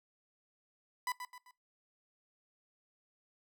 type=tone with echo; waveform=30% pulse; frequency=994 Hz; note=B5; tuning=11 cents sharp; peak=-31 dBFS; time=1.07-1.12 s; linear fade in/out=2 ms; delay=130 ms; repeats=3; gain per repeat=-8 dB; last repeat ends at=1.51 s; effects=noise-tail reverb RT60 0.2 s tail -20 dB re dry